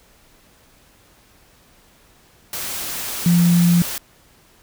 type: tone in noise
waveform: sine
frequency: 173.3 Hz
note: F3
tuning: 13 cents flat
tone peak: -11 dBFS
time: 3.26-3.82 s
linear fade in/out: 2 ms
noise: white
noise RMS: -27 dBFS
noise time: 2.53-3.98 s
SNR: +13 dB
effects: pink hiss -53 dBFS RMS until 4.62 s